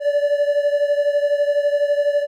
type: beating tone pair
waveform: triangle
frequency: 576 / 588 Hz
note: D5 / D5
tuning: -34 / +2 cents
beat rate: 12 Hz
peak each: -15 / -19 dBFS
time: 0-2.27 s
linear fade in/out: 50 ms
effects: none